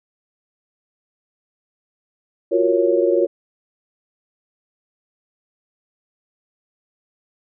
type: chord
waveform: sine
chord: Gb major seventh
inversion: third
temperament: equal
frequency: 349.2 / 370 / 466.2 / 554.4 Hz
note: F4 / Gb4 / Bb4 / Db5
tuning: 0 / 0 / 0 / 0 cents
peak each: -18 / -21 / -20 / -19 dBFS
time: 2.51-3.27 s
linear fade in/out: 20 ms
effects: none